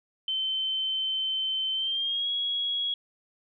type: tone with pitch glide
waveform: sine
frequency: 3083 to 3323 Hz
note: G7 to G#7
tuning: -29 to 0 cents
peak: -26 dBFS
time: 0.28-2.94 s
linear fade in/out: 2 ms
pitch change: +129 cents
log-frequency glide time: 1.74-2.29 s
effects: none